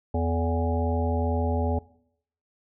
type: harmonic tone with a mistuned harmonic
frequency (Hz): 82.41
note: E2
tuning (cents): 0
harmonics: 1 / 3 / 5 / 7 / 9 / 10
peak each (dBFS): -25 / -30 / -32 / -33 / -35 / -35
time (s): 0.14-1.79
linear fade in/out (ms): 5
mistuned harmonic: 5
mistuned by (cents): +64
effects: noise-tail reverb RT60 0.7 s tail -21 dB re dry